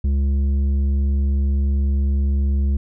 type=tone with tanh clipping; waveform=triangle; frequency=69.3 Hz; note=C#2; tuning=in tune; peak=-17 dBFS; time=0.04-2.77 s; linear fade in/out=5 ms; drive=12 dB; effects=none